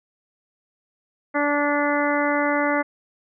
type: harmonic tone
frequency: 290.5 Hz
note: D4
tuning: 19 cents flat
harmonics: 1 / 2 / 3 / 4 / 5 / 6 / 7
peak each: -24 / -24 / -27 / -28 / -28 / -30 / -28 dBFS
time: 1.34-2.83 s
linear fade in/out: 20 ms
effects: none

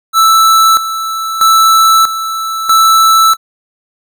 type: tone with tremolo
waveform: square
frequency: 1319 Hz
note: E6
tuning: 1 cent sharp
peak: -5 dBFS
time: 0.13-3.37 s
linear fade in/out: 50 ms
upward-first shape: square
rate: 0.78 Hz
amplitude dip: 70%
effects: none

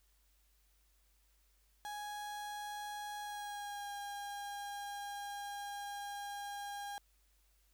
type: tone with pitch glide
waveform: 35% pulse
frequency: 830.6 to 810.7 Hz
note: G#5 to G#5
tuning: 0 to -42 cents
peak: -40 dBFS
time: 1.85-6.98 s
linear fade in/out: 0 ms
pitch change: -42 cents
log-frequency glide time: 3.21-3.92 s
effects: added 50 Hz sine -70 dBFS peak until 7.73 s + white hiss -75 dBFS RMS until 7.73 s

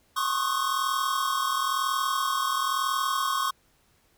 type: tone cluster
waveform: square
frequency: 1067 / 1108 / 1242 / 1500 Hz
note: C6 / C#6 / D#6 / F#6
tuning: +34 / -1 / -3 / +23 cents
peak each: -30 / -29 / -32 / -37 dBFS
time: 0.16-3.51 s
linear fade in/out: 10 ms
effects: pink hiss -65 dBFS RMS until 4.17 s

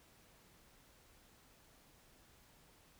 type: silence
effects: pink hiss -66 dBFS RMS until 2.99 s

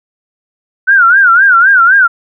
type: tone with vibrato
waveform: sine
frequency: 1480 Hz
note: F#6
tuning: in tune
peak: -3 dBFS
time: 0.87-2.08 s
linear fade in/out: 20 ms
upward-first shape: sine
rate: 3.9 Hz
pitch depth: 160 cents each way
effects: none

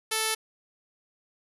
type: tone with low-pass filter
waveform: 5% pulse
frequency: 440 Hz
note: A4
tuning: in tune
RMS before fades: -28 dBFS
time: 0.11-0.35 s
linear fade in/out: 10 ms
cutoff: 10000 Hz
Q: 7.7
effects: none

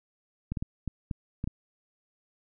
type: clicks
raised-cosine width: 5 ms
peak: -19 dBFS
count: 7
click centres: 0.52 / 0.572 / 0.625 / 0.877 / 1.112 / 1.441 / 1.475 s
effects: none

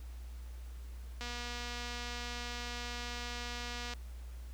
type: click train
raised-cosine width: 0.2 ms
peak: -25 dBFS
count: 658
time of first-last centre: 1.21-3.936 s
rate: 241 Hz
effects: added 60 Hz sine -43 dBFS peak until 4.53 s + pink hiss -61 dBFS RMS until 4.53 s

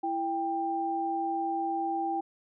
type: tone pair together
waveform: sine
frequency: 332.6 / 791 Hz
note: E4 / G5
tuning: +16 / +15 cents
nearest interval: octave + minor third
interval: 1499 cents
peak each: -33 / -29 dBFS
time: 0.03-2.21 s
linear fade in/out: 10 ms
effects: none

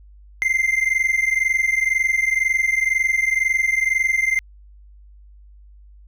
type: tone pair together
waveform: triangle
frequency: 2078 / 2100 Hz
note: C7 / C7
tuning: -12 / +6 cents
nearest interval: unison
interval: 18 cents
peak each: -18 dBFS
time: 0.42-4.39 s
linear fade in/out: 0 ms
effects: added 50 Hz sine -43 dBFS peak until 6.07 s

